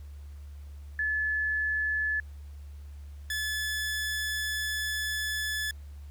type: tone pair in turn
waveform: sine / sawtooth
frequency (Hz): 1724 / 1724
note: A6 / A6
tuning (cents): -36 / -36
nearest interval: unison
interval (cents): 0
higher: neither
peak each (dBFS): -26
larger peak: neither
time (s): 0.99-2.2 / 3.3-5.71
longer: second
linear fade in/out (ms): 2
effects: added 72 Hz sine -41 dBFS peak until 6.1 s + pink hiss -63 dBFS RMS until 6.1 s